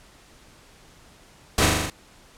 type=noise with echo; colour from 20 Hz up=pink; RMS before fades=-19 dBFS; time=1.58-1.66 s; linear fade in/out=2 ms; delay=40 ms; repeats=6; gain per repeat=-2 dB; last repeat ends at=1.9 s; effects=pink hiss -52 dBFS RMS until 2.37 s + low-pass 10000 Hz 12 dB/octave

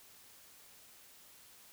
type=silence; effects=white hiss -59 dBFS RMS until 1.72 s

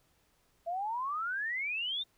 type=exponential sweep; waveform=sine; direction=up; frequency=659.3 to 3690 Hz; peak=-32 dBFS; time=0.66-2.04 s; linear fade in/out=20 ms; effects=pink hiss -71 dBFS RMS until 2.17 s

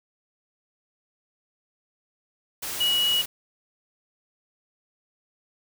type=tone in noise; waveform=sine; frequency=2914 Hz; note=F#7; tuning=27 cents flat; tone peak=-20 dBFS; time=2.8-3.22 s; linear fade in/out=10 ms; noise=white; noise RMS=-32 dBFS; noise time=2.62-3.26 s; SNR=+9 dB; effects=none

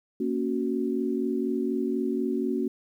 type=chord; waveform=sine; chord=F# major; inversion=first; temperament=equal; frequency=233.1 / 277.2 / 370 Hz; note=A#3 / C#4 / F#4; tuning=0 / 0 / 0 cents; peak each=-29 dBFS; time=0.2-2.68 s; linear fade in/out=5 ms; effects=10-bit

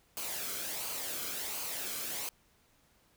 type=noise with flanger; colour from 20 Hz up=white; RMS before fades=-38 dBFS; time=0.17-2.29 s; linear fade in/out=0 ms; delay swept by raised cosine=0.54 to 1.11 ms; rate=1.4 Hz; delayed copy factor=-0.5; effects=pink hiss -68 dBFS RMS until 3.16 s

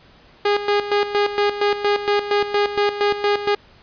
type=tone with tremolo; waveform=sawtooth; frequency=410 Hz; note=G#4; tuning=22 cents flat; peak=-11 dBFS; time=0.45-3.55 s; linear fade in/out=5 ms; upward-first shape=square; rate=4.3 Hz; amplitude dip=70%; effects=pink hiss -50 dBFS RMS until 3.82 s + resampled to 11025 Hz

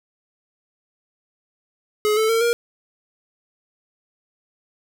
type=tone with pitch steps; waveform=square; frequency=423.1 / 438.5 / 454.5 / 471.1 Hz; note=G#4 / A4 / A#4 / A#4; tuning=+32 / -6 / -44 / +18 cents; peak=-17 dBFS; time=2.05-2.53 s; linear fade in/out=0 ms; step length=120 ms; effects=none

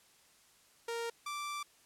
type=tone pair in turn; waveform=sawtooth; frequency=465 / 1171.7 Hz; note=A#4 / D6; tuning=-4 / -4 cents; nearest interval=octave + major third; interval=1600 cents; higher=second; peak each=-32 / -34 dBFS; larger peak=first; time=0.88-1.1 / 1.26-1.63 s; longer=second; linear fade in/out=5 ms; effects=white hiss -65 dBFS RMS until 1.85 s + low-pass 11000 Hz 12 dB/octave

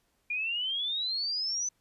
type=exponential sweep; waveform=sine; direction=up; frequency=2400 to 6110 Hz; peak=-29 dBFS; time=0.3-1.69 s; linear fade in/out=5 ms; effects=pink hiss -73 dBFS RMS until 1.8 s + resampled to 32000 Hz

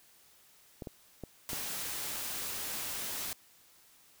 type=clicks; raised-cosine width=2 ms; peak=-27 dBFS; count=4; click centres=0.822 / 0.872 / 1.237 / 1.532 s
type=noise; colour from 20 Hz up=white; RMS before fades=-38 dBFS; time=1.49-3.33 s; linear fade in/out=0 ms
effects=white hiss -62 dBFS RMS until 4.2 s

